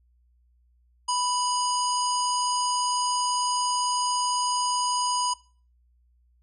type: harmonic tone with a mistuned harmonic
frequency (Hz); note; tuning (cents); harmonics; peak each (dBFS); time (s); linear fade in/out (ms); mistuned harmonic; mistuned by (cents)
987.8; B5; 0; 1 / 3 / 5 / 7 / 9 / 10; -25 / -34 / -31 / -33 / -34 / -45; 1.08-5.34; 10; 7; -74
effects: noise-tail reverb RT60 0.4 s tail -20 dB re dry + added 60 Hz sine -60 dBFS peak until 6.42 s